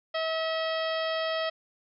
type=harmonic tone; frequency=644 Hz; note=E5; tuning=41 cents flat; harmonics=1 / 2 / 3 / 4 / 5 / 6 / 7 / 8; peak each=-29 / -35 / -36 / -42 / -37 / -45 / -44 / -44 dBFS; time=0.14-1.5 s; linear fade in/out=10 ms; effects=none